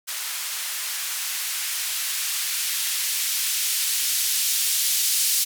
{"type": "noise with band-pass filter sweep", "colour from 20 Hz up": "violet", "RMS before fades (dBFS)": -25, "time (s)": [0.07, 5.45], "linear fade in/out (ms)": 20, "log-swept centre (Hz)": [1200, 3800], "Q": 0.75, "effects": []}